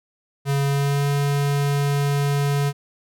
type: tone with pitch glide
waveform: square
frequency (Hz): 140 to 142.2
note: C#3 to C#3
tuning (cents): +18 to +45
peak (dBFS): -19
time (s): 0.45-2.73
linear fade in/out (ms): 50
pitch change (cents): +27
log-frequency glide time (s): 0.64-1.07
effects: none